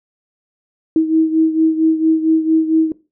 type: beating tone pair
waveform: sine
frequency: 318.8 / 323.2 Hz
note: D#4 / E4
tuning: +42 / -34 cents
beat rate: 4.4 Hz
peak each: -12 / -17 dBFS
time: 0.96-2.92 s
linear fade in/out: 2 ms
effects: noise-tail reverb RT60 0.3 s tail -19 dB re dry